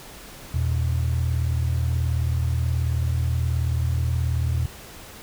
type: tone pair together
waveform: sine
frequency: 81.9 / 120.54 Hz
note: E2 / B2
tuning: -11 / -42 cents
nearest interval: perfect fifth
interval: 669 cents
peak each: -21 / -23 dBFS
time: 0.54-4.66 s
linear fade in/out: 5 ms
effects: tanh soft clip ceiling -14 dBFS + pink hiss -42 dBFS RMS until 5.22 s